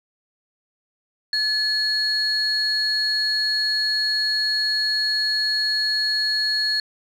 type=tone pair together; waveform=sine; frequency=1720 / 4322 Hz; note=A6 / C#8; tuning=-40 / -45 cents; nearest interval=octave + major third; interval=1595 cents; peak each=-24 / -19 dBFS; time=1.33-6.8 s; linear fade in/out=2 ms; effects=tanh soft clip ceiling -14 dBFS